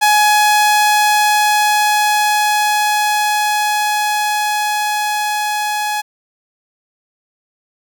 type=tone with level ramp; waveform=sawtooth; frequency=841 Hz; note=G#5; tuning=22 cents sharp; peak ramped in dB=-5 to -13 dBFS; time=0.01-6.02 s; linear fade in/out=20 ms; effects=none